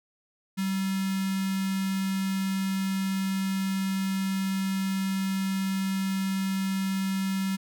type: tone with notch filter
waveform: square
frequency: 192.2 Hz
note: G3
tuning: 34 cents flat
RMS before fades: -28 dBFS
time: 0.57-7.57 s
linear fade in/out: 20 ms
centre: 600 Hz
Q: 0.55
effects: none